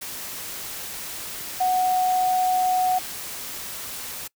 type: tone in noise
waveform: sine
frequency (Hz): 738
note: F#5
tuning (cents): -5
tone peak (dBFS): -18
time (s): 1.6-2.99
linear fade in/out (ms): 10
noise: white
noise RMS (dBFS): -34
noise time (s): 0.01-4.28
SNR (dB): +13
effects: noise-tail reverb RT60 0.1 s tail -24 dB re dry